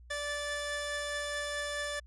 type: tone pair together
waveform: sawtooth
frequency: 583.9 / 1747 Hz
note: D5 / A6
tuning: -10 / -13 cents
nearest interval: octave + perfect fifth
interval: 1897 cents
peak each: -33 / -33 dBFS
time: 0.1-2 s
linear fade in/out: 10 ms
effects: added 60 Hz sine -51 dBFS peak until 2.06 s + resampled to 24000 Hz